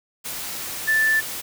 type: tone in noise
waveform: sine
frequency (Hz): 1760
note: A6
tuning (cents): 0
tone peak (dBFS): -16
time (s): 0.87-1.21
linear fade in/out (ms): 20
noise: white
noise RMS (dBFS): -31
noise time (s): 0.24-1.42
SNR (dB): +12
effects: none